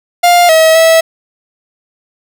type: tone with pitch steps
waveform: 45% pulse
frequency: 702 / 641 / 651 Hz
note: F5 / E5 / E5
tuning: +9 / -49 / -22 cents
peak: -4 dBFS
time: 0.23-1.01 s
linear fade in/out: 10 ms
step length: 260 ms
effects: none